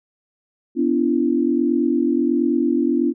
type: tone cluster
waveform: sine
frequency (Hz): 248.5 / 289.9 / 338.4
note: B3 / D4 / E4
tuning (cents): +11 / -22 / +45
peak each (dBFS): -20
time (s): 0.75-3.14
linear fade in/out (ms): 50
effects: none